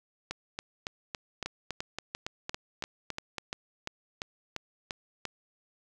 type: two click trains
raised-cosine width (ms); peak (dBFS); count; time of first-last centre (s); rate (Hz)
0.2; -17 / -17; 12 / 12; 1.46-5.253 / 0.31-3.383; 2.9 / 3.58
effects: none